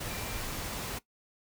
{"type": "tone in noise", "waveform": "sine", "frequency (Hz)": 2371, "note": "D7", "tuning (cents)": 16, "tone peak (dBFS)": -46, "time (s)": [0.1, 0.41], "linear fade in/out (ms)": 10, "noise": "pink", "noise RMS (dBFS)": -37, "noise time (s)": [0, 0.99], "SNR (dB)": -12, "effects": ["noise-tail reverb RT60 0.1 s tail -17 dB re dry"]}